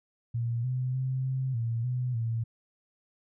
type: tone with pitch steps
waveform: sine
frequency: 117.5 / 127.5 / 130.5 / 131.3 / 115.6 / 125.3 / 114.6 Hz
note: A#2 / C3 / C3 / C3 / A#2 / B2 / A#2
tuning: +14 / -44 / -4 / +6 / -14 / +25 / -29 cents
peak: -27 dBFS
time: 0.34-2.44 s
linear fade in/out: 10 ms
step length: 300 ms
effects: none